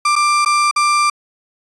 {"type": "tone with dropouts", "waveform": "35% pulse", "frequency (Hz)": 1183, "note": "D6", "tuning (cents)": 12, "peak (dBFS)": -10, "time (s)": [0.05, 1.1], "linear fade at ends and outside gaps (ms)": 5, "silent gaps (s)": [[0.156, 0.161], [0.449, 0.459], [0.712, 0.761]], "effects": ["resampled to 24000 Hz"]}